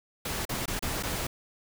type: noise with dropouts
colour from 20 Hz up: pink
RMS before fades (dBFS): -32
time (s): 0.25-1.27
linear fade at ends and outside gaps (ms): 5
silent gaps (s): 0.453-0.492 / 0.658-0.678 / 0.793-0.824 / 1.027-1.033
effects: none